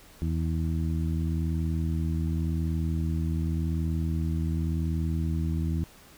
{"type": "harmonic tone", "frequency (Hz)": 80.9, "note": "E2", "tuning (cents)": -32, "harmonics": [1, 2, 3, 4], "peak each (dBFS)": [-27, -30, -36, -38], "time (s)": [0.22, 5.84], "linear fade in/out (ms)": 0, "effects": ["pink hiss -53 dBFS RMS until 6.17 s"]}